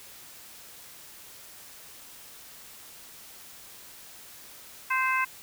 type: harmonic tone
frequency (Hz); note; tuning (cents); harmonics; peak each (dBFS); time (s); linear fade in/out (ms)
520; C5; -11; 2 / 3 / 4 / 5; -27 / -29 / -30 / -31; 4.9-5.25; 10
effects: white hiss -48 dBFS RMS until 5.42 s